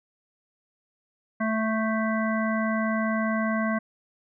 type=harmonic tone with a mistuned harmonic; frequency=220 Hz; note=A3; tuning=in tune; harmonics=1 / 3 / 5 / 7 / 9; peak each=-25 / -30 / -32 / -33 / -35 dBFS; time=1.4-3.79 s; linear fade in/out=10 ms; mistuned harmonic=7; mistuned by=+17 cents; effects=none